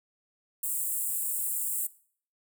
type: high-pass noise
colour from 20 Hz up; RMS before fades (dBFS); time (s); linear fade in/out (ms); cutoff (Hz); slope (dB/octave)
pink; -31; 0.63-1.87; 5; 7600; 96
effects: noise-tail reverb RT60 0.5 s tail -19 dB re dry